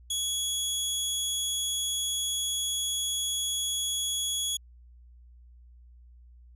20% pulse tone, 3355 Hz, G#7, 17 cents sharp, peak -22 dBFS, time 0.1-4.57 s, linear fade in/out 5 ms, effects added 60 Hz sine -50 dBFS peak until 6.55 s

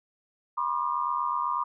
sine tone cluster, 974 / 1062 / 1204 Hz, B5 / C6 / D6, -24 / +25 / +43 cents, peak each -30 dBFS, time 0.57-1.64 s, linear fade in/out 10 ms, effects none

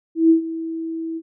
sine tone with ADSR envelope, 326.3 Hz, E4, 18 cents flat, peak -8 dBFS, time 0.15-1.22 s, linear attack 150 ms, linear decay 110 ms, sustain -16 dB, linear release 52 ms, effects none

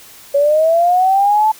sine linear sweep, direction up, 557 to 880 Hz, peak -9 dBFS, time 0.34-1.52 s, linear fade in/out 10 ms, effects white hiss -40 dBFS RMS until 1.59 s

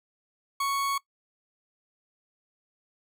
40% pulse tone, 1110 Hz, C#6, 2 cents sharp, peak -25 dBFS, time 0.6-0.98 s, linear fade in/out 5 ms, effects noise-tail reverb RT60 0.1 s tail -21 dB re dry

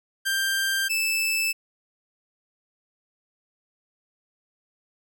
sawtooth tone pair in turn, 1581 / 2632 Hz, G6 / E7, +14 / -3 cents, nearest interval major sixth, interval 883 cents, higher second, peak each -19 dBFS, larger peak neither, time 0.25-0.89 / 0.89-1.53 s, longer neither, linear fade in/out 20 ms, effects none

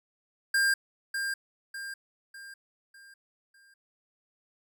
square tone with echo, 1600 Hz, G6, 35 cents sharp, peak -23 dBFS, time 0.54-0.74 s, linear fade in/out 5 ms, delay 600 ms, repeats 5, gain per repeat -7 dB, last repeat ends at 3.74 s, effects none

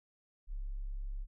sine tone, 34.2 Hz, C#1, 23 cents flat, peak -36 dBFS, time 0.47-1.27 s, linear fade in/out 50 ms, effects none

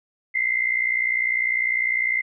sine tone pair together, 2040 / 2100 Hz, C7 / C7, -44 / +6 cents, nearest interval minor second, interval 50 cents, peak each -23 / -22 dBFS, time 0.34-2.22 s, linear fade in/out 20 ms, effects none

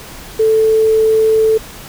sine tone with quantisation, 440 Hz, A4, in tune, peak -8 dBFS, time 0.39-1.58 s, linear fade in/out 10 ms, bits 6, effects pink hiss -33 dBFS RMS until 1.88 s

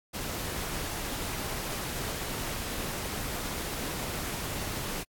pink noise, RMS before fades -35 dBFS, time 0.13-5.04 s, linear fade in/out 20 ms, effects AAC 64 kbps

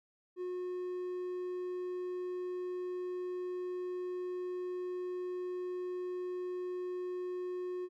triangle tone, 362 Hz, F#4, 38 cents flat, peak -34 dBFS, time 0.36-7.89 s, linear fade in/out 50 ms, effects none

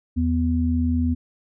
sine tone pair together, 82.41 / 247 Hz, E2 / B3, 0 / 0 cents, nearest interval octave + perfect fifth, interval 1900 cents, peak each -21 dBFS, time 0.16-1.15 s, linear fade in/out 20 ms, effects none

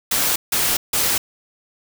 white noise bursts, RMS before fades -19 dBFS, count 3, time 0.11-1.18 s, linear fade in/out 5 ms, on 250 ms, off 160 ms, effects none

